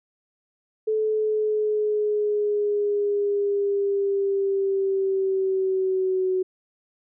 sine exponential sweep, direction down, 435.1 to 371.5 Hz, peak -20 dBFS, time 0.87-6.43 s, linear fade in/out 10 ms, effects none

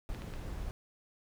brown noise, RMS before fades -40 dBFS, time 0.09-0.71 s, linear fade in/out 0 ms
clicks, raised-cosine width 0.3 ms, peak -31 dBFS, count 3, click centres 0.147 / 0.22 / 0.338 s
effects none

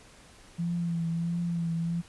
sine tone with vibrato, 169.1 Hz, E3, 44 cents sharp, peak -27 dBFS, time 0.58-2.02 s, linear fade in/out 20 ms, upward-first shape triangle, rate 1.5 Hz, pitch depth 40 cents each way, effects pink hiss -54 dBFS RMS until 2.08 s + resampled to 24000 Hz

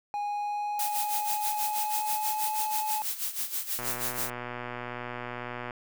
triangle tone with pitch glide, 824 to 856 Hz, G#5 to A5, -14 to -48 cents, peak -27 dBFS, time 0.14-3.02 s, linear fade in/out 0 ms, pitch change +66 cents, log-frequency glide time 0.24-2.5 s
blue noise with tremolo, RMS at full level -30 dBFS, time 0.79-4.3 s, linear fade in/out 2 ms, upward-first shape sine, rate 6.2 Hz, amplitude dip 75%
click train, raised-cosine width 0.5 ms, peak -21 dBFS, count 235, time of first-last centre 3.79-5.708 s, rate 122 Hz
effects none

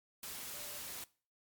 sine tone in noise, 588 Hz, D5, 2 cents sharp, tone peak -56 dBFS, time 0.54-0.79 s, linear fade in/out 2 ms, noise white, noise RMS -45 dBFS, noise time 0.23-1.04 s, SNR -14 dB, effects noise-tail reverb RT60 0.4 s tail -21 dB re dry + MP3 96 kbps

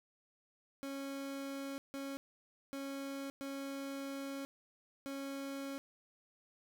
30% pulse tone bursts at uneven times, 275.1 Hz, C#4, 13 cents flat, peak -38 dBFS, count 5, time 0.83-1.78 / 1.94-2.17 / 2.73-3.3 / 3.41-4.45 / 5.06-5.78 s, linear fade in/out 0 ms, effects none

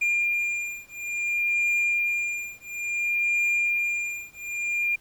triangle beating tone pair, 2403 / 2403.58 Hz, D7 / D7, +39 / +40 cents, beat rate 0.58 Hz, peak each -25 dBFS, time 0.01-4.96 s, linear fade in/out 10 ms, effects pink hiss -58 dBFS RMS until 5 s

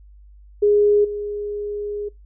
sine tone with level steps, 413.5 Hz, G#4, 8 cents flat, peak -12 / -24 dBFS, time 0.62-2.09 s, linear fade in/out 10 ms, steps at 1.04 s, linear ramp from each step 10 ms, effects noise-tail reverb RT60 0.2 s tail -24 dB re dry + added 50 Hz sine -43 dBFS peak until 2.25 s

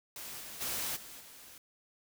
white noise with level steps, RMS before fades -44 / -46 / -36 / -49 / -53 dBFS, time 0.16-1.58 s, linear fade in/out 2 ms, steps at 0.39 / 0.6 / 0.95 / 1.19 s, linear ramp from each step 20 ms, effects none

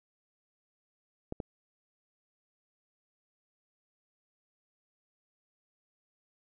clicks, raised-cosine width 2 ms, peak -22 dBFS, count 2, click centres 1.324 / 1.402 s, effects none

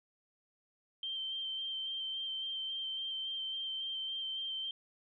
sine tone with vibrato, 3136 Hz, G7, in tune, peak -36 dBFS, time 1.03-4.71 s, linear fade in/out 2 ms, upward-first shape square, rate 3.6 Hz, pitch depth 12 cents each way, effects none

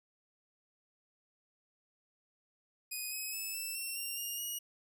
5% pulse tone with pitch steps, 2491 / 2545 / 2600 / 2656 / 2713 / 2772 / 2832 / 2893 Hz, D#7 / D#7 / E7 / E7 / E7 / F7 / F7 / F#7, +1 / +39 / -24 / +12 / +49 / -14 / +23 / -40 cents, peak -29 dBFS, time 2.91-4.59 s, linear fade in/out 10 ms, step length 210 ms, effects none

